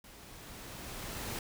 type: noise with level ramp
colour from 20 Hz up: pink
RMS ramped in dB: -54 to -38 dBFS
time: 0.04-1.39 s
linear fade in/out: 2 ms
effects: none